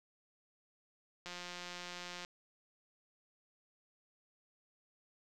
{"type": "click train", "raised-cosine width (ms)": 0.2, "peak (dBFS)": -28, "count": 176, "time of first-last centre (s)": [1.26, 2.249], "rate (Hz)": 177, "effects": []}